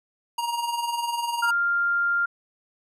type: tone with tremolo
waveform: square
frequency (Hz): 943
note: A#5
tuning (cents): +20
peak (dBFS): -23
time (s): 0.38-1.51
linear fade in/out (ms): 5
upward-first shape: triangle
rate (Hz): 20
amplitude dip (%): 65
type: tone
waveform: sine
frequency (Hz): 1396.9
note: F6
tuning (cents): 0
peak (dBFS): -20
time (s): 1.42-2.26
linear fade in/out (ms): 10
effects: resampled to 32000 Hz